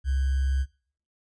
sine tone with sample-and-hold, 67 Hz, C2, 42 cents sharp, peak -22 dBFS, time 0.04-0.66 s, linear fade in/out 50 ms, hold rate 1575 Hz, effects noise-tail reverb RT60 0.5 s tail -21 dB re dry + resampled to 22050 Hz

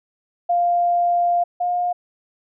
sine tone pair in turn, 698.5 / 710.7 Hz, F5 / F5, 0 / +30 cents, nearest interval unison, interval 30 cents, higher second, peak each -15 / -18 dBFS, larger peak first, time 0.49-1.44 / 1.6-1.93 s, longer first, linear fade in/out 10 ms, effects none

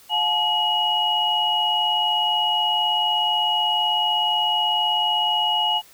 sine tone cluster, 718 / 862 / 2901 Hz, F5 / A5 / F#7, +48 / -36 / -35 cents, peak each -28 / -23 / -20 dBFS, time 0.09-5.82 s, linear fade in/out 50 ms, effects white hiss -50 dBFS RMS until 5.93 s

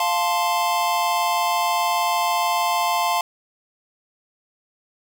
square chord, F major, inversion none, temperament equal, 698.5 / 880 / 1046.5 Hz, F5 / A5 / C6, 0 / 0 / 0 cents, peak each -24 dBFS, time 0-3.21 s, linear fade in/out 2 ms, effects none

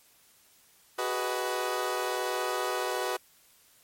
20% pulse chord, G# minor seventh, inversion third, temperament equal with one note detuned, 374.1 / 415.3 / 493.9 / 622.3 Hz, F#4 / G#4 / B4 / D#5, +19 / 0 / 0 / 0 cents, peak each -28 / -33 / -28 / -31 dBFS, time 0.98-3.17 s, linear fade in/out 10 ms, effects white hiss -61 dBFS RMS until 3.83 s + MP3 64 kbps

